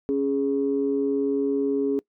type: tone pair together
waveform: sine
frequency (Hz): 277.2 / 415.3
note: C#4 / G#4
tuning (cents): 0 / 0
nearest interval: perfect fifth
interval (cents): 700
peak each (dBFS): -23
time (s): 0.09-1.99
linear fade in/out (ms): 0
effects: noise-tail reverb RT60 0.1 s tail -23 dB re dry + tanh soft clip ceiling -13 dBFS